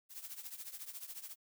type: noise with tremolo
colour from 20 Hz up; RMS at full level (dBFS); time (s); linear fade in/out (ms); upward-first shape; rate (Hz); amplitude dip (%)
blue; -44; 0.09-1.36; 50; triangle; 14; 85
effects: none